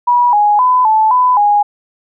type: tone with pitch steps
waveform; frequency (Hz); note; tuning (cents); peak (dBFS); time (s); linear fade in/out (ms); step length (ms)
sine; 971 / 831 / 1005 / 872 / 1001 / 825; B5 / G#5 / B5 / A5 / B5 / G#5; -30 / +1 / +30 / -16 / +23 / -12; -7; 0.07-1.63; 10; 260
effects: none